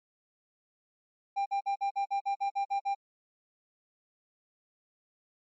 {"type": "tone bursts", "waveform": "triangle", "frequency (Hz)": 795, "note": "G5", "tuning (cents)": 24, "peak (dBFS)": -25, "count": 11, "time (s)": [1.36, 2.95], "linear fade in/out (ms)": 20, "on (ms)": 100, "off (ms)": 49, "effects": ["MP3 32 kbps"]}